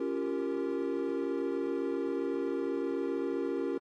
triangle chord, G half-diminished seventh, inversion second, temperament equal with one note detuned, 277.2 / 344.2 / 392 / 466.2 Hz, Db4 / F4 / G4 / Bb4, 0 / -25 / 0 / 0 cents, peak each -33 / -33 / -33 / -34 dBFS, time 0-3.78 s, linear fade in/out 5 ms, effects tanh soft clip ceiling -21 dBFS + AAC 32 kbps

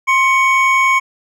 triangle tone pair together, 1056.2 / 2235 Hz, C6 / C#7, +16 / +14 cents, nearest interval octave + minor second, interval 1298 cents, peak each -11 dBFS, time 0.07-1 s, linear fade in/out 20 ms, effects none

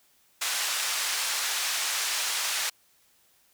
white band-pass noise, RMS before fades -29 dBFS, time 0.41-2.7 s, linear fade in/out 10 ms, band 930 to 7400 Hz, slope 12 dB/octave, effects white hiss -64 dBFS RMS until 3.53 s

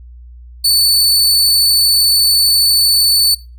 sawtooth tone, 4487 Hz, C#8, 20 cents sharp, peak -6 dBFS, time 0.64-3.35 s, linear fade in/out 10 ms, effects noise-tail reverb RT60 0.3 s tail -22 dB re dry + added 60 Hz sine -33 dBFS peak until 3.58 s

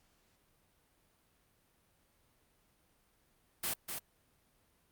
white noise with echo, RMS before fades -35 dBFS, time 3.63-3.74 s, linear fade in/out 10 ms, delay 250 ms, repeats 1, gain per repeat -5 dB, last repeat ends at 3.99 s, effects pink hiss -72 dBFS RMS until 4.91 s + Opus 48 kbps

